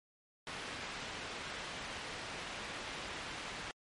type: low-pass noise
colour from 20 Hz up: white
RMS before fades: -44 dBFS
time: 0.47-3.71 s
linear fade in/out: 0 ms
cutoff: 2900 Hz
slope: 12 dB/octave
effects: MP3 48 kbps